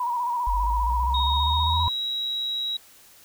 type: tone with vibrato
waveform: sine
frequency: 967 Hz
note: B5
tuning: 37 cents flat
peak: -23 dBFS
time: 0-1.89 s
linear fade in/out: 5 ms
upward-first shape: square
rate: 15 Hz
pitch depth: 46 cents each way
type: linear sweep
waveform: sine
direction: up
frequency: 46.87 to 85.9 Hz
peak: -23 dBFS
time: 0.47-1.88 s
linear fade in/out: 0 ms
type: tone with pitch glide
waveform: sine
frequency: 3740 to 3858 Hz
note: A#7 to B7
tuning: +5 to -41 cents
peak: -25 dBFS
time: 1.14-2.77 s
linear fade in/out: 5 ms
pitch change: +54 cents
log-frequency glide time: 1.6-1.89 s
effects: white hiss -52 dBFS RMS until 3.24 s